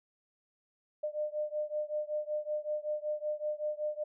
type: beating tone pair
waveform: sine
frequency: 601 / 606.3 Hz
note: D5 / D#5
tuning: +40 / -45 cents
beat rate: 5.3 Hz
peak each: -35 / -36 dBFS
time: 1.03-4.04 s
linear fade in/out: 10 ms
effects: none